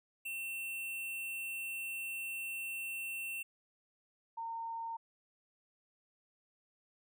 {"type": "tone pair in turn", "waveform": ["square", "sine"], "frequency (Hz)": [2700, 914.7], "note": ["E7", "A#5"], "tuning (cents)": [41, -33], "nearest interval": "octave + perfect fifth", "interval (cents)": 1874, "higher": "first", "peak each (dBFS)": [-39, -38], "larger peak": "second", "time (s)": [[0.25, 3.43], [4.37, 4.97]], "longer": "first", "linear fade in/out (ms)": 10, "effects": []}